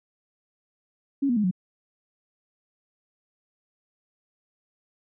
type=tone with pitch steps; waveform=sine; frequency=277.2 / 241.3 / 210.1 / 182.88 Hz; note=C#4 / B3 / G#3 / F#3; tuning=0 / -40 / +20 / -20 cents; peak=-20 dBFS; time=1.22-1.512 s; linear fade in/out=10 ms; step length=73 ms; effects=none